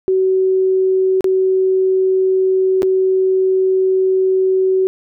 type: tone with dropouts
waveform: sine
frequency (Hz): 377.3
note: F#4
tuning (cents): +34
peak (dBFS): -11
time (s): 0.08-4.87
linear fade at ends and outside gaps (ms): 0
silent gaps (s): 1.208-1.243 / 2.821-2.83
effects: none